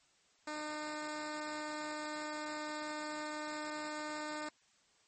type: tone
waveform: 10% pulse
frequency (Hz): 303.2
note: D#4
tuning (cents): -45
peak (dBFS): -31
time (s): 0.47-4.49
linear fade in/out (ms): 5
effects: white hiss -70 dBFS RMS until 5.07 s + MP3 32 kbps